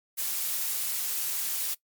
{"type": "noise", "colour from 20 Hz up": "blue", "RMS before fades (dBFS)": -30, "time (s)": [0.17, 1.75], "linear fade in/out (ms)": 20, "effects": ["noise-tail reverb RT60 0.1 s tail -20 dB re dry", "MP3 96 kbps"]}